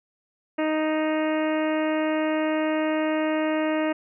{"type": "harmonic tone", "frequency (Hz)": 311.1, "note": "D#4", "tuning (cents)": 0, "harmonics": [1, 2, 3, 4, 5, 6, 7, 8, 9], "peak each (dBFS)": [-24, -26, -34, -36, -38, -36, -39, -41, -41], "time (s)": [0.58, 3.93], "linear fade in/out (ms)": 10, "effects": []}